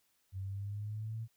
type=exponential sweep; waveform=sine; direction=up; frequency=94.4 to 114.3 Hz; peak=-37 dBFS; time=0.32-1.28 s; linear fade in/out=50 ms; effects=white hiss -75 dBFS RMS until 1.36 s